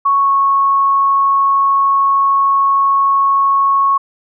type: tone with pitch glide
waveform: sine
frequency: 1108.7 to 1101.7 Hz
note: C#6 to C#6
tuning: 0 to -11 cents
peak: -9 dBFS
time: 0.05-3.98 s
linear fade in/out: 10 ms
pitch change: -11 cents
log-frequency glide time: 0.2-0.3 s
effects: none